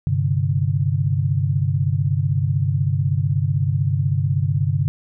sine chord, G suspended fourth, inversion none, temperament equal, 98 / 130.81 / 146.83 Hz, G2 / C3 / D3, 0 / 0 / 0 cents, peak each -21 dBFS, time 0.07-4.88 s, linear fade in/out 0 ms, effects none

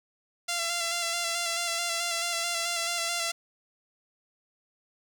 5% pulse tone with vibrato, 683 Hz, F5, 39 cents flat, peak -16 dBFS, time 0.48-3.32 s, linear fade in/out 10 ms, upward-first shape square, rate 4.6 Hz, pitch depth 24 cents each way, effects none

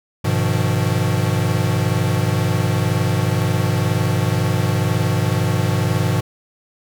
square chord, F half-diminished seventh, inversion first, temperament equal with one note detuned, 101.45 / 123.47 / 155.56 / 174.61 Hz, Ab2 / Cb3 / Eb3 / F3, -40 / 0 / 0 / 0 cents, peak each -21 / -21 / -24 / -25 dBFS, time 0.24-6.21 s, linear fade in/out 10 ms, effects none

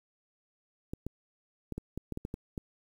clicks, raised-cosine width 3 ms, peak -23 dBFS, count 10, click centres 0.935 / 1.066 / 1.723 / 1.78 / 1.976 / 2.123 / 2.174 / 2.251 / 2.341 / 2.578 s, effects 9-bit

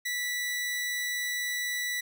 sawtooth tone, 1964 Hz, B6, 10 cents flat, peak -26 dBFS, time 0.05-2.01 s, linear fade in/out 10 ms, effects none

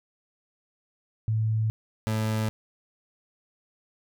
sine / 30% pulse tone pair in turn, 110 / 109.37 Hz, A2 / A2, 0 / -10 cents, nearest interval unison, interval 10 cents, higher first, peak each -22 dBFS, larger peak neither, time 1.28-1.7 / 2.07-2.49 s, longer neither, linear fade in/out 0 ms, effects none

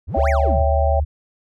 triangle exponential two-way sweep, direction up then down, 60 to 2418 to 60 Hz, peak -23 dBFS, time 0.07-0.66 s, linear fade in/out 20 ms, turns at 0.29 s
sine chord, C# diminished, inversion none, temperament equal, 554.4 / 659.3 / 784 Hz, C#5 / E5 / G5, 0 / 0 / 0 cents, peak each -22 dBFS, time 0.14-1 s, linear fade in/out 5 ms
sine tone with pitch glide, 72 to 73.6 Hz, D2 to D2, -34 to +4 cents, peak -16 dBFS, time 0.16-1.05 s, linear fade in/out 20 ms, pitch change +38 cents, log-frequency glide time 0.47-0.59 s
effects none

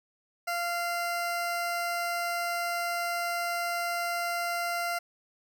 20% pulse tone, 692 Hz, F5, 16 cents flat, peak -24 dBFS, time 0.47-4.99 s, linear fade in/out 10 ms, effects none

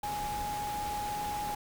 sine tone in noise, 831 Hz, G#5, 1 cent sharp, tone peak -33 dBFS, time 0.03-1.55 s, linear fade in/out 5 ms, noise pink, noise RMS -41 dBFS, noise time 0.03-1.55 s, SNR +5 dB, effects none

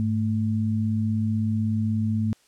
sine tone pair together, 103.83 / 220 Hz, G#2 / A3, 0 / 0 cents, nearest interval octave + minor second, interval 1300 cents, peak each -24 dBFS, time 0-2.33 s, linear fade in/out 0 ms, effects white hiss -61 dBFS RMS until 2.47 s + low-pass 9000 Hz 12 dB/octave

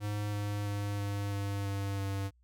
square tone with pitch steps, 103.83 / 102.87 / 101.93 / 100.99 / 100.06 / 99.14 / 98.23 Hz, G#2 / G#2 / G#2 / G#2 / G2 / G2 / G2, 0 / -16 / -32 / -48 / +36 / +20 / +4 cents, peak -33 dBFS, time 0-2.31 s, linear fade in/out 50 ms, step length 330 ms, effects added 60 Hz sine -63 dBFS peak until 2.43 s

